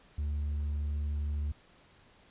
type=tone with hard clipping; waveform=triangle; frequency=73.42 Hz; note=D2; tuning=in tune; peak=-29 dBFS; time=0.18-1.52 s; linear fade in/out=5 ms; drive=1 dB; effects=pink hiss -61 dBFS RMS until 2.3 s + resampled to 8000 Hz